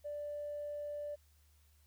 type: tone with tanh clipping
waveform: triangle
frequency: 587.3 Hz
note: D5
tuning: in tune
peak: -39 dBFS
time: 0.04-1.16 s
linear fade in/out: 20 ms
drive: 4 dB
effects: added 74 Hz sine -65 dBFS peak until 1.86 s + white hiss -73 dBFS RMS until 1.86 s